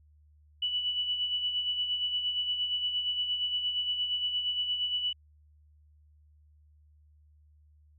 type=tone with tremolo; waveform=sine; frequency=2960 Hz; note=F#7; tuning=in tune; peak=-26 dBFS; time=0.62-5.13 s; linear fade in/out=5 ms; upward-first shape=sine; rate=8.6 Hz; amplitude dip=50%; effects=added 75 Hz sine -58 dBFS peak until 7.98 s